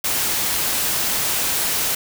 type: noise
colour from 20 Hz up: white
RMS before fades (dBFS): -21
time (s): 0.04-1.95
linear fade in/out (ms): 5
effects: none